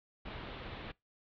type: low-pass noise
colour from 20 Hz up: pink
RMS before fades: -45 dBFS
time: 0.25-0.92 s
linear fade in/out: 10 ms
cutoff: 3900 Hz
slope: 48 dB/octave
effects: noise-tail reverb RT60 0.2 s tail -24 dB re dry